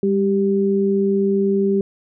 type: tone pair together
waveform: sine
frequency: 199.77 / 392 Hz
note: G3 / G4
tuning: +33 / 0 cents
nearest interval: octave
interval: 1167 cents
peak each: -18 / -17 dBFS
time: 0.03-1.81 s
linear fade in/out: 2 ms
effects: none